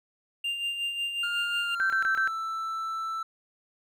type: tone with tremolo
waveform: triangle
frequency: 2794 Hz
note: F7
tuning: in tune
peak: -25 dBFS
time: 0.44-1.75 s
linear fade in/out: 5 ms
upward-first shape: sine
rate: 5.5 Hz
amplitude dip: 50%
type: tone with pitch glide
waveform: triangle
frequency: 1412 to 1325.1 Hz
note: F6 to E6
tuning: +19 to +9 cents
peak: -28 dBFS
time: 1.23-3.23 s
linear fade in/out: 5 ms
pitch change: -110 cents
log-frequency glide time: 1.62-2.1 s
type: tone bursts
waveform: sine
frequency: 1554 Hz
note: G6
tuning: 16 cents flat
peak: -23 dBFS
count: 4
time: 1.8-2.275 s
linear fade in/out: 0 ms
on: 100 ms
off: 25 ms
effects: none